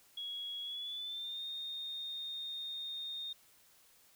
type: tone with pitch glide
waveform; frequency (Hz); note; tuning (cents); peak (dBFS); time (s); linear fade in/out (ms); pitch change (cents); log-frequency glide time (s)
sine; 3331 to 3675; G#7 to A#7; +4 to -25; -39; 0.17-3.33; 5; +171; 0.62-1.44
effects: white hiss -65 dBFS RMS until 4.15 s